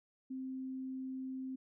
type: tone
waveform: sine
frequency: 261.6 Hz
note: C4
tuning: in tune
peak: -39 dBFS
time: 0.3-1.56 s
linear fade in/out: 10 ms
effects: none